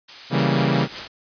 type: noise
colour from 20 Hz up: blue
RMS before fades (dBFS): -32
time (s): 0.08-0.46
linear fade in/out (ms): 10
type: chord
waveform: sawtooth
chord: C# diminished seventh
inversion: none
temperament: equal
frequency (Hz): 138.59 / 164.81 / 196 / 233.1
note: C#3 / E3 / G3 / Bb3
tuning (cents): 0 / 0 / 0 / 0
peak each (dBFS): -17 / -19 / -20 / -21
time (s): 0.3-0.88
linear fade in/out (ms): 50
type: noise with tremolo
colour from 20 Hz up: white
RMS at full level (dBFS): -29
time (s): 0.37-1.08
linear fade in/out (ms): 10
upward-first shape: triangle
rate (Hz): 5.3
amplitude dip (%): 55
effects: resampled to 11025 Hz